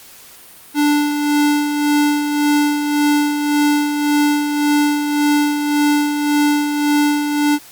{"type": "tone with tremolo", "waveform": "square", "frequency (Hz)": 293.7, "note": "D4", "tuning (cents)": 0, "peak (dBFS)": -12, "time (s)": [0.74, 7.59], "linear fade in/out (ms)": 50, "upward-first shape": "sine", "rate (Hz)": 1.8, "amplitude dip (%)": 50, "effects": ["white hiss -41 dBFS RMS until 7.71 s", "Opus 48 kbps"]}